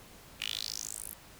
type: tone with high-pass filter sweep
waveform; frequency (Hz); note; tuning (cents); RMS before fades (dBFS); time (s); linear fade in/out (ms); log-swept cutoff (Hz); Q
10% pulse; 53.5; A1; -48; -39; 0.4-1.14; 10; 2600 to 12000; 4.9
effects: pink hiss -54 dBFS RMS until 1.39 s